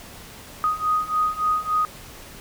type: beating tone pair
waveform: sine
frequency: 1244.5 / 1248 Hz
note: D#6 / D#6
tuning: 0 / +5 cents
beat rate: 3.5 Hz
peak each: -24 / -22 dBFS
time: 0.64-1.85 s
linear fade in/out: 0 ms
effects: pink hiss -42 dBFS RMS until 2.4 s